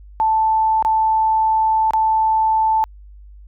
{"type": "tone with dropouts", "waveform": "sine", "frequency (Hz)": 880, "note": "A5", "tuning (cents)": 0, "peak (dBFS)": -13, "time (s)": [0.2, 2.84], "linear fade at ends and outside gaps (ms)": 0, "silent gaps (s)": [[0.825, 0.849], [1.908, 1.935]], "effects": ["added 50 Hz sine -38 dBFS peak until 3.47 s"]}